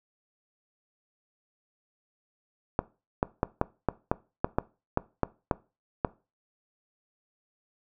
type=clicks; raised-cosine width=1 ms; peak=-9 dBFS; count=12; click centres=2.791 / 3.229 / 3.431 / 3.614 / 3.887 / 4.115 / 4.445 / 4.585 / 4.974 / 5.233 / 5.512 / 6.048 s; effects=noise-tail reverb RT60 0.3 s tail -20 dB re dry